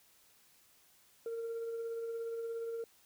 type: tone with tremolo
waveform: sine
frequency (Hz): 459.9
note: A#4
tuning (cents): -23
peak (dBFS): -33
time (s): 1.26-2.84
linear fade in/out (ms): 2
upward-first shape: triangle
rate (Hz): 17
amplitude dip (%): 40
effects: tanh soft clip ceiling -35 dBFS + white hiss -66 dBFS RMS until 3.05 s